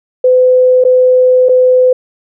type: tone with dropouts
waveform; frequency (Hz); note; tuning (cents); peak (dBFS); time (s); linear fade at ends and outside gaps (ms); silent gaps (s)
sine; 507; B4; +45; -4; 0.24-1.93; 5; 0.84-0.849 / 1.487-1.492
effects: none